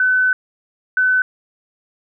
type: tone pair in turn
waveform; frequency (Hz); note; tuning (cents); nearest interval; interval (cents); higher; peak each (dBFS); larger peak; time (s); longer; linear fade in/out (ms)
sine; 1510 / 1510; F#6 / F#6; +35 / +35; unison; 0; neither; -12; neither; 0-0.33 / 0.97-1.22; first; 2
effects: none